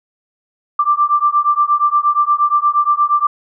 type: beating tone pair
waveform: sine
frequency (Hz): 1174.7 / 1183.2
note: D6 / D6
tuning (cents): 0 / +13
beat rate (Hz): 8.5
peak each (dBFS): -14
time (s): 0.79-3.27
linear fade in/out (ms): 5
effects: none